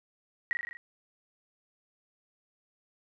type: tone with echo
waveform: sine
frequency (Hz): 1900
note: A#6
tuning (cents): +33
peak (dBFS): -25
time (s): 0.51-0.53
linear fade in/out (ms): 0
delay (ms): 40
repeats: 6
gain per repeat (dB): -3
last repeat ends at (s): 0.77
effects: none